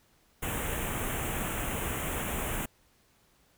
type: band-stop noise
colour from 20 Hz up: pink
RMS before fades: -33 dBFS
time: 0.42-2.66 s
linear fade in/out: 10 ms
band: 3200 to 6900 Hz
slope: 48 dB/octave
effects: pink hiss -66 dBFS RMS until 3.57 s